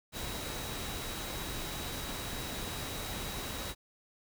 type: tone in noise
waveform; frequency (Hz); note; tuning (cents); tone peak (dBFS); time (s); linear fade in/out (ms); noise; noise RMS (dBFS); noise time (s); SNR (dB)
sine; 3860; B7; -40; -47; 0.12-3.75; 50; pink; -39; 0.12-3.75; -11
effects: none